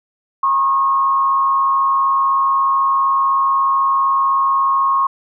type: tone with frequency modulation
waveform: sine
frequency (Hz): 1086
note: C#6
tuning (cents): -36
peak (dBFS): -12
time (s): 0.43-5.07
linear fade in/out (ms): 5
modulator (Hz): 133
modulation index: 0.41
effects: none